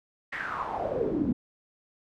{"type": "noise with band-pass filter sweep", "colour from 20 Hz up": "brown", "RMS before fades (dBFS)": -30, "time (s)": [0.32, 1.33], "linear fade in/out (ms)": 10, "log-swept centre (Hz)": [2000, 230], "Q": 6.8, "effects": []}